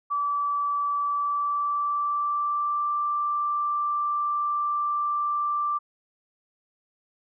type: tone with pitch glide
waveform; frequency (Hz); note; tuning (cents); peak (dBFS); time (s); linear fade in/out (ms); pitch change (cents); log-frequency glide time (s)
sine; 1155 to 1176.5; D6 to D6; -29 to +3; -23; 0.1-5.79; 20; +32; 0.99-2.9
effects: none